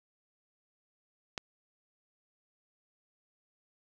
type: click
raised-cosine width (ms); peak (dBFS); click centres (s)
0.2; -17; 1.378
effects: none